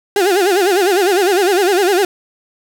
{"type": "tone with vibrato", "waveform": "35% pulse", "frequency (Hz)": 379.4, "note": "F#4", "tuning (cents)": 43, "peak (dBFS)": -9, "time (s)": [0.16, 2.05], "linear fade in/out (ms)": 2, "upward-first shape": "sine", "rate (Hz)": 9.9, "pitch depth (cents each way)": 160, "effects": []}